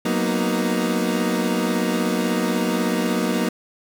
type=chord; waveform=30% pulse; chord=B major seventh; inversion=second; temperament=equal with one note detuned; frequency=185 / 233.1 / 249.4 / 311.1 Hz; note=F#3 / A#3 / B3 / D#4; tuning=0 / 0 / +17 / 0 cents; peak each=-22 / -21 / -24 / -24 dBFS; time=0.05-3.49 s; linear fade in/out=5 ms; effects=none